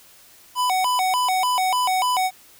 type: tone with vibrato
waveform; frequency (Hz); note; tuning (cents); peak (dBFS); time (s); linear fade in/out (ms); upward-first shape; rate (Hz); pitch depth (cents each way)
square; 863; A5; -34; -19; 0.55-2.31; 50; square; 3.4; 250
effects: white hiss -50 dBFS RMS until 2.59 s